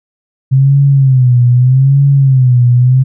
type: tone with vibrato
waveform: sine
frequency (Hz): 130.81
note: C3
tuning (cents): 0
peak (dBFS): -4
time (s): 0.51-3.04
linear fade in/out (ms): 20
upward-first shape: sine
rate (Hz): 0.81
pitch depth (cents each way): 120
effects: none